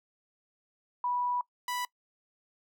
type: tone pair in turn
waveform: sine / sawtooth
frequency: 981 / 986.5 Hz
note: B5 / B5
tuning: -12 / -2 cents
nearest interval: unison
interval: 10 cents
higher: second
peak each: -28 dBFS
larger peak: neither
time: 1.04-1.41 / 1.68-1.85 s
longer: first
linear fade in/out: 2 ms
effects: noise-tail reverb RT60 0.1 s tail -22 dB re dry